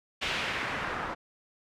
white noise with low-pass filter sweep, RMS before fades -33 dBFS, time 0.21-1.15 s, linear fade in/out 20 ms, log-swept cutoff 3100 to 1200 Hz, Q 1.5, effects none

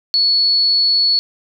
sine tone, 4404 Hz, C#8, 12 cents flat, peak -11 dBFS, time 0.14-1.19 s, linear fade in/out 0 ms, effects none

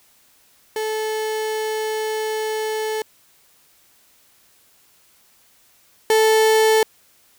35% pulse tone pair in turn, 434.7 / 438.7 Hz, A4 / A4, -21 / -5 cents, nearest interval unison, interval 16 cents, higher second, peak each -20 / -11 dBFS, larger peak second, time 0.76-3.02 / 6.1-6.83 s, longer first, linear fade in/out 2 ms, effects white hiss -56 dBFS RMS until 7.38 s

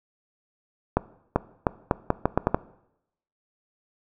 accelerating click train, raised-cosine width 1 ms, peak -5 dBFS, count 9, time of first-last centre 0.97-2.545 s, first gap 390 ms, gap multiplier 0.79, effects noise-tail reverb RT60 0.8 s tail -19 dB re dry

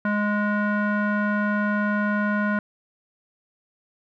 square tone with low-pass filter, 207.7 Hz, G#3, in tune, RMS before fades -23 dBFS, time 0.05-2.59 s, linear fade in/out 2 ms, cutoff 1500 Hz, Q 4.2, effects none

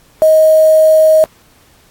sine tone with quantisation, 629 Hz, D#5, 19 cents sharp, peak -4 dBFS, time 0.22-1.24 s, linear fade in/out 0 ms, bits 4, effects pink hiss -48 dBFS RMS until 1.9 s + AAC 64 kbps

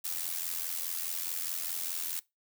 blue noise with amplitude modulation, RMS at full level -32 dBFS, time 0.04-2.2 s, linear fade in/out 10 ms, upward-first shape sine, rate 84.8 Hz, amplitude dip 75%, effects noise-tail reverb RT60 0.2 s tail -21 dB re dry

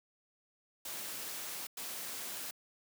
white noise bursts at uneven times, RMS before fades -42 dBFS, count 2, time 0.85-1.67 / 1.77-2.51 s, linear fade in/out 5 ms, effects high-pass 150 Hz 12 dB/octave

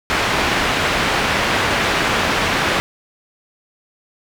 white low-pass noise, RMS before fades -18 dBFS, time 0.1-2.8 s, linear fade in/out 0 ms, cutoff 2300 Hz, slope 12 dB/octave, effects none

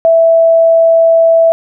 sine tone, 659.3 Hz, E5, in tune, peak -4 dBFS, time 0.05-1.52 s, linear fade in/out 0 ms, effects none

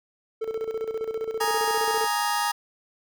triangle tone with tremolo, 444.2 Hz, A4, 16 cents sharp, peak -23 dBFS, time 0.41-2.07 s, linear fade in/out 10 ms, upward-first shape square, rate 15 Hz, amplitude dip 65%
sawtooth chord, Ab suspended second, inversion none, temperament just, 830.6 / 934.4 / 1245.9 Hz, Ab5 / Bb5 / Eb6, 0 / +4 / +2 cents, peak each -23 / -23 / -25 dBFS, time 1.4-2.52 s, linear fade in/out 10 ms
effects none

